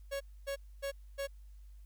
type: tone bursts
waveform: 45% pulse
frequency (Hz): 554.4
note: C#5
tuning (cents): 0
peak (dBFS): -35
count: 4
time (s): 0.11-1.274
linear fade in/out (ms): 20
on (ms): 96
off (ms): 260
effects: added 50 Hz sine -50 dBFS peak until 1.85 s + white hiss -75 dBFS RMS until 1.85 s